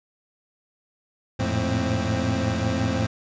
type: tone cluster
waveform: 25% pulse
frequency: 87.1 / 108.2 / 113.7 / 263.2 Hz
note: F2 / A2 / A#2 / C4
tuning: -4 / -29 / -43 / +10 cents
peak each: -24 dBFS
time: 1.39-3.07 s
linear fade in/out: 10 ms
effects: resampled to 16000 Hz